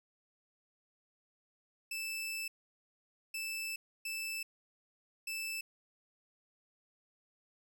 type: tone bursts at uneven times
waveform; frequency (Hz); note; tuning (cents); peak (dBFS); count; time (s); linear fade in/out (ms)
sawtooth; 2637; E7; 0; -34; 4; 1.91-2.48 / 3.34-3.76 / 4.05-4.43 / 5.27-5.61; 5
effects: none